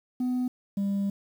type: tone pair in turn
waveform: sine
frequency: 250.7 / 198.98 Hz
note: B3 / G3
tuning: +26 / +26 cents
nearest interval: major third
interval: 400 cents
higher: first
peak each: -22 dBFS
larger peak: neither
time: 0.2-0.48 / 0.77-1.1 s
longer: second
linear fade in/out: 5 ms
effects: tanh soft clip ceiling -24 dBFS + 9-bit